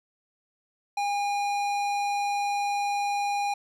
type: tone with tanh clipping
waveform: sine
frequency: 812 Hz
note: G#5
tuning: 39 cents flat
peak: -27 dBFS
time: 0.97-3.54 s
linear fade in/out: 5 ms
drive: 17 dB
effects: none